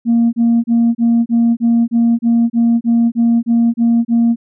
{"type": "tone bursts", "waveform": "sine", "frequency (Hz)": 233.1, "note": "A#3", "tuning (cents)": 0, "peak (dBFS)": -7, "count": 14, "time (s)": [0.05, 4.36], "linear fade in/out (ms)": 50, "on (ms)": 280, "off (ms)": 30, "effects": ["tanh soft clip ceiling -6 dBFS"]}